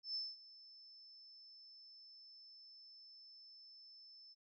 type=tone with ADSR envelope; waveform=sine; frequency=5274 Hz; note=E8; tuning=in tune; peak=-38 dBFS; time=0.03-4.35 s; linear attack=120 ms; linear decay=210 ms; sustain=-19 dB; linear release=30 ms; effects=none